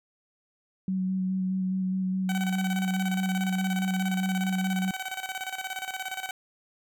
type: tone with vibrato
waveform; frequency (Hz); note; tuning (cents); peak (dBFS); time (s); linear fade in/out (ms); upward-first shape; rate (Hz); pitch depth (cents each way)
sine; 187.4; F#3; +22; -25; 0.88-4.91; 2; square; 4.8; 12
type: tone with tremolo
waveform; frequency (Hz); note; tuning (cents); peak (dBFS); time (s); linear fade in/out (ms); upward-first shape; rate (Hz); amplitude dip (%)
15% pulse; 758; F#5; +42; -24; 2.29-6.31; 2; square; 17; 70
effects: none